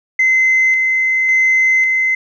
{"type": "tone with tremolo", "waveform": "sine", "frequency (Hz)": 2058, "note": "C7", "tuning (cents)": -29, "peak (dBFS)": -8, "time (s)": [0.19, 2.15], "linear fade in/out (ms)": 5, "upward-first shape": "square", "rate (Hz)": 0.91, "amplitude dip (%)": 30, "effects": ["tanh soft clip ceiling -6 dBFS"]}